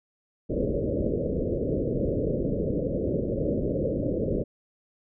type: low-pass noise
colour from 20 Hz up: white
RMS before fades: -27 dBFS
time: 0.49-4.44 s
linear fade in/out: 20 ms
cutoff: 580 Hz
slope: 96 dB/octave
effects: none